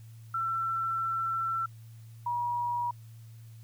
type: tone pair in turn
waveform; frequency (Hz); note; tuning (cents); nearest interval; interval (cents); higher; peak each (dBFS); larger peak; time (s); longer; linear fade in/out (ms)
sine; 1343 / 959.8; E6 / B5; +32 / -50; tritone; 582; first; -28; neither; 0.34-1.66 / 2.26-2.91; first; 5
effects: added 113 Hz sine -46 dBFS peak until 3.63 s + white hiss -64 dBFS RMS until 3.63 s